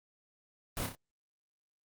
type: noise with echo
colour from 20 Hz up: pink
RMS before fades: -36 dBFS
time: 0.77-0.86 s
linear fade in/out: 0 ms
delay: 30 ms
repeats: 3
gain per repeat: -5 dB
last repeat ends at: 0.95 s
effects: Opus 32 kbps